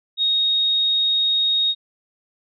sine tone, 3740 Hz, A#7, 5 cents sharp, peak -16 dBFS, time 0.17-1.75 s, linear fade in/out 50 ms, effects none

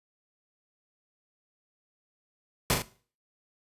pink noise with echo, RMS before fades -24 dBFS, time 2.7-2.74 s, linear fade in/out 0 ms, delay 40 ms, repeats 2, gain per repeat -5 dB, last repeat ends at 2.82 s, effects noise-tail reverb RT60 0.4 s tail -17 dB re dry + resampled to 32000 Hz

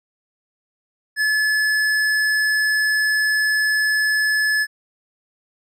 sine tone with hard clipping, 1720 Hz, A6, 40 cents flat, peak -18 dBFS, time 1.16-4.67 s, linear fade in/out 50 ms, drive 12 dB, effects none

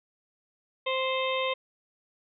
harmonic tone, 523.3 Hz, C5, in tune, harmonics 1 / 2 / 4 / 5 / 6 / 7, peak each -29 / -32 / -35 / -36 / -37 / -37 dBFS, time 0.86-1.54 s, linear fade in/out 10 ms, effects none

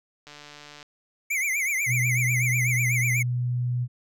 click train, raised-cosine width 0.2 ms, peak -27 dBFS, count 83, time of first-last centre 0.27-0.828 s, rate 147 Hz
square tone with vibrato, 2197 Hz, C#7, 16 cents flat, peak -24 dBFS, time 1.3-3.23 s, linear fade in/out 10 ms, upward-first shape triangle, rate 8.1 Hz, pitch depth 170 cents each way
sine tone with pitch glide, 124.4 to 123.11 Hz, B2 to B2, +13 to -5 cents, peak -23 dBFS, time 1.86-3.88 s, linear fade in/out 50 ms, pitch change -18 cents, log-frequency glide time 2.68-2.84 s
effects none

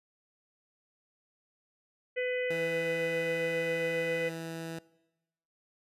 harmonic tone, 500 Hz, B4, 21 cents sharp, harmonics 1 / 3 / 4 / 5 / 6, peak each -30 / -45 / -35 / -42 / -49 dBFS, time 2.16-4.3 s, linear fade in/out 20 ms
15% pulse tone, 164.2 Hz, E3, 6 cents flat, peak -31 dBFS, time 2.5-4.79 s, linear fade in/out 5 ms
effects noise-tail reverb RT60 1.0 s tail -22 dB re dry + resampled to 32000 Hz

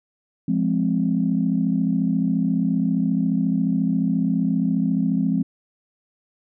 sine chord, F minor, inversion none, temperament equal with one note detuned, 173.21 / 207.7 / 261.6 Hz, F3 / Ab3 / C4, -14 / 0 / 0 cents, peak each -22 dBFS, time 0.48-5.43 s, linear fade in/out 5 ms, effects tanh soft clip ceiling -8 dBFS

